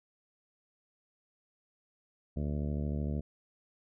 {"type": "harmonic tone", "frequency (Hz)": 73.2, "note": "D2", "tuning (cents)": -5, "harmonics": [1, 2, 3, 4, 5, 6, 7, 8, 9], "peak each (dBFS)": [-34, -36, -38, -45, -48, -49, -51, -50, -53], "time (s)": [2.36, 3.21], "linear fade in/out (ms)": 10, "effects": []}